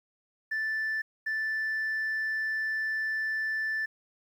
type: tone pair in turn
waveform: sine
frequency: 1760 / 1760 Hz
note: A6 / A6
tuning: 0 / 0 cents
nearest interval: unison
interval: 0 cents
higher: neither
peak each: -26 dBFS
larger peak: neither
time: 0.51-1.02 / 1.26-3.86 s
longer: second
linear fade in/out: 10 ms
effects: tanh soft clip ceiling -26 dBFS + 10-bit